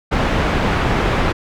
pink low-pass noise, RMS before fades -17 dBFS, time 0.11-1.33 s, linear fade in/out 20 ms, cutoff 2300 Hz, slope 12 dB/octave, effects none

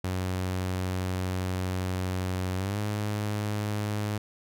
sawtooth tone with pitch glide, 92.5 to 104.43 Hz, F#2 to G#2, 0 to +10 cents, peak -24 dBFS, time 0.04-4.18 s, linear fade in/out 5 ms, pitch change +210 cents, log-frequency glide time 2.56-2.79 s, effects none

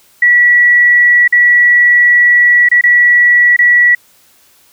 sine tone with dropouts, 1941 Hz, B6, 31 cents flat, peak -4 dBFS, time 0.22-3.95 s, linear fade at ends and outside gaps 5 ms, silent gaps 1.278-1.324 / 2.688-2.714 / 2.812-2.837 / 3.565-3.589 s, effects white hiss -48 dBFS RMS until 4.72 s

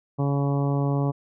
harmonic tone, 140.7 Hz, C#3, 26 cents sharp, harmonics 1 / 2 / 3 / 4 / 5 / 6 / 7 / 8, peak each -22 / -28 / -32 / -34 / -36 / -38 / -39 / -40 dBFS, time 0.18-1.12 s, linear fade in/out 20 ms, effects none

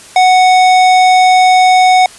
sine tone with hard clipping, 740 Hz, F#5, in tune, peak -6 dBFS, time 0.16-2.06 s, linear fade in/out 2 ms, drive 15 dB, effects white hiss -35 dBFS RMS until 2.18 s + resampled to 24000 Hz

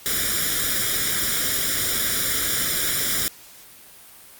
white noise with comb filter, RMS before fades -23 dBFS, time 0.06-3.28 s, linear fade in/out 0 ms, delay 0.56 ms, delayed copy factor +0.8, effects white hiss -46 dBFS RMS until 4.39 s + Opus 48 kbps

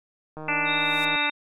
click train, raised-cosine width 1 ms, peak -24 dBFS, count 123, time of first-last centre 0.37-1.157 s, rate 155 Hz
harmonic tone, 293.7 Hz, D4, in tune, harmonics 1 / 2 / 3 / 4 / 5 / 6 / 7 / 8 / 9, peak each -35 / -38 / -30 / -34 / -30 / -37 / -29 / -30 / -28 dBFS, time 0.48-1.3 s, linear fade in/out 5 ms
violet noise with exponential growth, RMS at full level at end -35 dBFS, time 0.54-1.05 s, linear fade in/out 5 ms, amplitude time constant 110 ms
sine tone with vibrato, 3715 Hz, A#7, 7 cents flat, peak -28 dBFS, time 0.65-1.31 s, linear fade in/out 50 ms, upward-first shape triangle, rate 18 Hz, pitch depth 17 cents each way
effects low-pass 10000 Hz 12 dB/octave

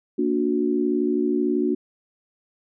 sine chord, Bb augmented, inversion none, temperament just, 233.1 / 291.4 / 364.2 Hz, Bb3 / D4 / F#4, 0 / -13 / -27 cents, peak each -25 / -23 / -23 dBFS, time 0.18-1.75 s, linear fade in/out 10 ms, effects none

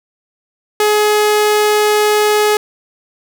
sawtooth tone, 421.5 Hz, G#4, 26 cents sharp, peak -6 dBFS, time 0.8-2.57 s, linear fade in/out 2 ms, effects none

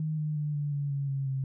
sine tone with pitch steps, 155.56 / 152.27 / 149.05 / 145.9 / 142.81 / 139.79 / 136.84 / 133.94 Hz, D#3 / D#3 / D3 / D3 / D3 / C#3 / C#3 / C3, 0 / -37 / +26 / -11 / -48 / +15 / -22 / +41 cents, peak -28 dBFS, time 0-1.44 s, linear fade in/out 2 ms, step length 180 ms, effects none

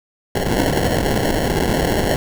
violet noise with sample-and-hold, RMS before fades -18 dBFS, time 0.35-2.16 s, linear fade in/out 2 ms, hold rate 1225 Hz, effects none

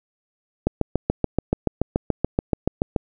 click train, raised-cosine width 2 ms, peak -5 dBFS, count 17, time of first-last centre 0.67-2.962 s, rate 6.98 Hz, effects none

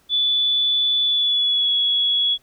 sine tone with pitch glide, 3469 to 3362 Hz, A7 to G#7, -25 to +20 cents, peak -16 dBFS, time 0.09-2.38 s, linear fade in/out 50 ms, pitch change -55 cents, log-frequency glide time 1.02-1.72 s, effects pink hiss -59 dBFS RMS until 2.42 s

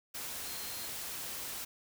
sine tone in noise, 4186 Hz, C8, in tune, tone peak -49 dBFS, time 0.44-0.88 s, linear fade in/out 10 ms, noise white, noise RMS -41 dBFS, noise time 0.14-1.65 s, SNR -11 dB, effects none

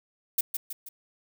violet noise with echo, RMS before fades -24 dBFS, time 0.38-0.41 s, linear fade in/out 5 ms, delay 160 ms, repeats 3, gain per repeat -6 dB, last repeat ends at 0.89 s, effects none

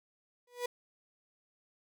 35% pulse tone with exponential growth, 488.4 Hz, B4, 19 cents flat, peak -28 dBFS, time 0.47-0.66 s, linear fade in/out 5 ms, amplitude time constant 40 ms, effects none

